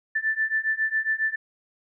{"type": "beating tone pair", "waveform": "sine", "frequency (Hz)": [1760, 1767.3], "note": ["A6", "A6"], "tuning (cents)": [0, 7], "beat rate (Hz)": 7.3, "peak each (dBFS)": [-26, -25], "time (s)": [0.15, 1.36], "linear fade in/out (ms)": 10, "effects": []}